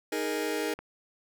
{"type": "chord", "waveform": "sawtooth", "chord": "D# suspended fourth", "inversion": "none", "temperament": "just", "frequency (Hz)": [311.1, 414.8, 466.7], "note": ["D#4", "G#4", "A#4"], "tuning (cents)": [0, -2, 2], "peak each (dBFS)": -29, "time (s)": [0.12, 0.74], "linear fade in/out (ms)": 5}
{"type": "click", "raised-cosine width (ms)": 0.5, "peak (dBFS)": -27, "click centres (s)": 0.79}
{"effects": []}